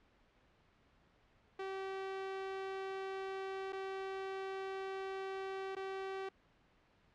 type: tone with dropouts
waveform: sawtooth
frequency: 385 Hz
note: G4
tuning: 31 cents flat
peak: -36 dBFS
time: 1.59-6.29 s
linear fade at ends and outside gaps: 5 ms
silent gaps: 3.724-3.729 / 5.752-5.765 s
effects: pink hiss -70 dBFS RMS until 7.14 s + low-pass 3000 Hz 12 dB/octave